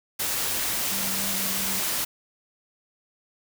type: tone in noise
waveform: sine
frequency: 193.5 Hz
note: G3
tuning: 22 cents flat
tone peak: -36 dBFS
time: 0.91-1.8 s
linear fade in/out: 10 ms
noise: white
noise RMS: -27 dBFS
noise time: 0.19-2.05 s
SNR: -12 dB
effects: none